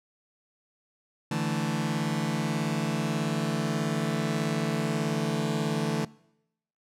sawtooth chord, D suspended second, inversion none, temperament just, 146.83 / 165.19 / 220.2 Hz, D3 / E3 / A3, 0 / +4 / +2 cents, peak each -27 dBFS, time 1.31-6.05 s, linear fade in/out 5 ms, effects noise-tail reverb RT60 0.8 s tail -22 dB re dry + low-pass 10000 Hz 12 dB/octave

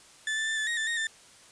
35% pulse tone with pitch steps, 1749 / 1765 / 1776 / 1742 / 1873 / 1769 / 1858 / 1783 Hz, A6 / A6 / A6 / A6 / A#6 / A6 / A#6 / A6, -11 / +5 / +16 / -18 / +8 / +9 / -6 / +22 cents, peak -26 dBFS, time 0.27-1.07 s, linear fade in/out 2 ms, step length 100 ms, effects white hiss -54 dBFS RMS until 1.51 s + resampled to 22050 Hz

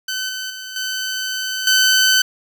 15% pulse tone with level steps, 1522 Hz, F#6, 48 cents sharp, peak -15 / -18 / -23 / -15 / -5 dBFS, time 0.08-2.22 s, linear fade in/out 5 ms, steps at 0.29 / 0.5 / 0.76 / 1.67 s, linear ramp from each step 2 ms, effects none

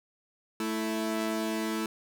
sawtooth tone pair together, 220 / 329.6 Hz, A3 / E4, 0 / 0 cents, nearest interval perfect fifth, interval 700 cents, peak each -28 / -28 dBFS, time 0.6-1.86 s, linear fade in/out 2 ms, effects none

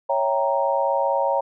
sine chord, C# diminished seventh, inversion none, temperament equal, 554.4 / 659.3 / 784 / 932.3 Hz, C#5 / E5 / G5 / Bb5, 0 / 0 / 0 / 0 cents, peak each -22 / -27 / -26 / -23 dBFS, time 0.09-1.41 s, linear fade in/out 10 ms, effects none

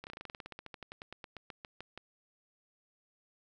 slowing click train, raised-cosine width 0.3 ms, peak -28 dBFS, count 25, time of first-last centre 0.04-1.976 s, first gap 29 ms, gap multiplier 1.08, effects none

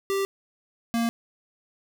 square tone pair in turn, 392 / 232.1 Hz, G4 / A#3, 0 / -7 cents, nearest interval major sixth, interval 907 cents, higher first, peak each -24 / -23 dBFS, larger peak second, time 0.1-0.25 / 0.94-1.09 s, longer neither, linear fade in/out 0 ms, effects none

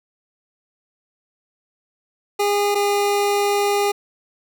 25% pulse tone pair in turn, 408.3 / 406.6 Hz, G#4 / G#4, -29 / -37 cents, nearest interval unison, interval 8 cents, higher first, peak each -13 dBFS, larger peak neither, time 2.39-2.75 / 2.75-3.92 s, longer second, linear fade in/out 10 ms, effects none

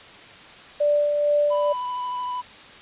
sine tone with tremolo, 587.3 Hz, D5, in tune, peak -16 dBFS, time 0.8-1.73 s, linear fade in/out 10 ms, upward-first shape sine, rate 2.2 Hz, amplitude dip 35%
triangle tone with vibrato, 993 Hz, B5, 9 cents sharp, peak -24 dBFS, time 1.5-2.42 s, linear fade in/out 20 ms, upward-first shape sine, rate 13 Hz, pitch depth 13 cents each way
effects white hiss -44 dBFS RMS until 2.81 s + resampled to 8000 Hz

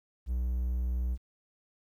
triangle tone, 61.6 Hz, B1, 4 cents flat, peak -26 dBFS, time 0.26-1.18 s, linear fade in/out 50 ms, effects 11-bit

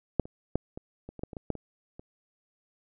clicks, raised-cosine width 2 ms, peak -9 / -29 / -12 / -25 / -28 / -29 / -19 / -28 / -24 / -14 / -27 / -30 dBFS, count 12, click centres 0.197 / 0.255 / 0.556 / 0.775 / 1.09 / 1.193 / 1.235 / 1.332 / 1.368 / 1.503 / 1.553 / 1.995 s, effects none

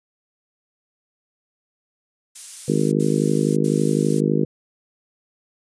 violet noise bursts, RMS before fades -30 dBFS, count 3, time 2.35-4.208 s, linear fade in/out 10 ms, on 570 ms, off 74 ms
harmonic tone, 51.91 Hz, G#1, in tune, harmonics 3 / 4 / 5 / 6 / 7 / 8 / 9, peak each -22 / -23 / -24 / -25 / -25 / -26 / -27 dBFS, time 2.68-4.45 s, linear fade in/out 5 ms
effects resampled to 22050 Hz

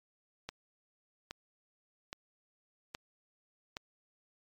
click train, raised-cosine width 0.2 ms, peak -22 dBFS, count 5, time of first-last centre 0.49-3.769 s, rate 1.22 Hz, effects MP3 96 kbps

